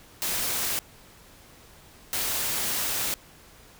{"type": "noise bursts at uneven times", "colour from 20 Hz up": "white", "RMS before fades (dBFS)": -28, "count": 2, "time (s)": [[0.22, 0.79], [2.13, 3.14]], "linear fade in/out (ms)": 0, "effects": ["pink hiss -52 dBFS RMS until 3.79 s"]}